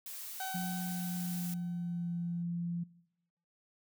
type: noise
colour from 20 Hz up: blue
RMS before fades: -44 dBFS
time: 0.06-1.54 s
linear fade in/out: 2 ms
type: tone with exponential decay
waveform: 30% pulse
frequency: 760 Hz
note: F#5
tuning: 46 cents sharp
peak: -34 dBFS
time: 0.4-2.43 s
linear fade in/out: 2 ms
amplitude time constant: 440 ms
type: tone with pitch glide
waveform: sine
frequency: 179.8 to 171.88 Hz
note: F#3 to F3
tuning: -49 to -27 cents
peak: -34 dBFS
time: 0.54-2.84 s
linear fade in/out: 10 ms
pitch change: -78 cents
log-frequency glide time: 0.8-2.12 s
effects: noise-tail reverb RT60 0.9 s tail -22 dB re dry